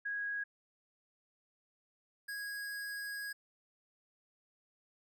sine / square tone pair in turn, 1651 / 1651 Hz, G#6 / G#6, -11 / -11 cents, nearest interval unison, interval 0 cents, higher neither, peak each -35 / -40 dBFS, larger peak first, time 0.05-0.44 / 2.28-3.33 s, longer second, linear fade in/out 10 ms, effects none

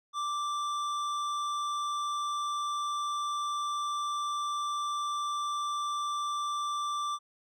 triangle tone with hard clipping, 1174.7 Hz, D6, in tune, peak -32 dBFS, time 0.13-7.19 s, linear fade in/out 50 ms, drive 15 dB, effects none

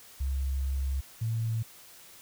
sine tone pair in turn, 67.3 / 112.95 Hz, C2 / A2, +49 / +46 cents, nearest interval major sixth, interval 897 cents, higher second, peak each -27 dBFS, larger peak neither, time 0.2-1.01 / 1.21-1.63 s, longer first, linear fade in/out 10 ms, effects white hiss -52 dBFS RMS until 2.21 s

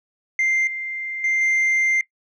sine tone with level steps, 2093 Hz, C7, in tune, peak -15 / -26 / -16 / -14 dBFS, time 0.39-2.01 s, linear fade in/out 2 ms, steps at 0.67 / 1.24 / 1.41 s, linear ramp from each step 2 ms, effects noise-tail reverb RT60 0.1 s tail -19 dB re dry + tanh soft clip ceiling -15 dBFS

